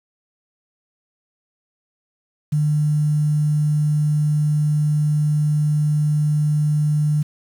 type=tone with quantisation; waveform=sine; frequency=150 Hz; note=D3; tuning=37 cents sharp; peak=-15 dBFS; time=2.52-7.23 s; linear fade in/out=10 ms; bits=7; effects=none